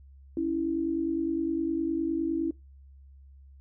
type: tone pair together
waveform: sine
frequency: 280 / 329.8 Hz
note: C#4 / E4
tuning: +18 / +1 cents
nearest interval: minor third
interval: 283 cents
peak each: -31 / -27 dBFS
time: 0.37-2.51 s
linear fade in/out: 2 ms
effects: noise-tail reverb RT60 0.2 s tail -22 dB re dry + added 68 Hz sine -49 dBFS peak until 3.6 s